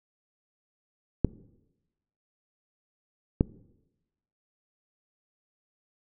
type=clicks; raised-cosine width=3 ms; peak=-7 dBFS; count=2; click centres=1.247 / 3.409 s; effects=noise-tail reverb RT60 1.0 s tail -21 dB re dry